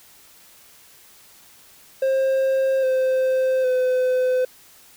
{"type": "tone with pitch steps", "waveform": "triangle", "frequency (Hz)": [532, 520.1, 508.6], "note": ["C5", "C5", "C5"], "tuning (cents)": [29, -10, -49], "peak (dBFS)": -15, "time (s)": [2.02, 4.45], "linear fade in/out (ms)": 5, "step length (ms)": 810, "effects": ["white hiss -50 dBFS RMS until 4.96 s"]}